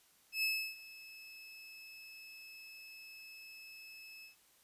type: tone with ADSR envelope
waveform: 30% pulse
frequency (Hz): 2600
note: E7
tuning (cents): -24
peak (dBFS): -28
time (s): 0.32-4.36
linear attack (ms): 110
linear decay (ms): 320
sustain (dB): -20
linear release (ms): 120
effects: white hiss -68 dBFS RMS until 4.63 s + resampled to 32000 Hz